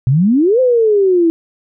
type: exponential two-way sweep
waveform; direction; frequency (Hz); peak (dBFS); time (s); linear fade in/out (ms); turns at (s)
sine; up then down; 120.1 to 523.3 to 324.5; -8; 0.07-1.3; 0; 0.6
effects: none

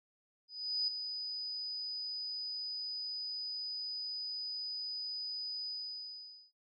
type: tone with ADSR envelope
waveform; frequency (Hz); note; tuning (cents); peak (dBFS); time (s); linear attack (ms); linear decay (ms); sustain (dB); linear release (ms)
sine; 4978; D#8; 0; -29; 0.48-6.52; 400; 3; -8; 840
effects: noise-tail reverb RT60 0.2 s tail -25 dB re dry

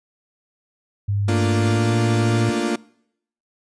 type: tone with pitch glide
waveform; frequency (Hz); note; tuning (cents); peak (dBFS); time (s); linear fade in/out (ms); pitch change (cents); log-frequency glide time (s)
sine; 101.1 to 112.18; G#2 to A2; -46 to +34; -18; 1.08-2.5; 10; +180; 1.49-1.95
type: chord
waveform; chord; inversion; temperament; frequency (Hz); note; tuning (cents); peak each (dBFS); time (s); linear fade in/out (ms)
35% pulse; Bb major seventh; third; equal; 220 / 233.1 / 293.7 / 349.2; A3 / Bb3 / D4 / F4; 0 / 0 / 0 / 0; -27 / -23 / -24 / -22; 1.28-2.76; 5
effects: noise-tail reverb RT60 0.7 s tail -23 dB re dry + resampled to 22050 Hz

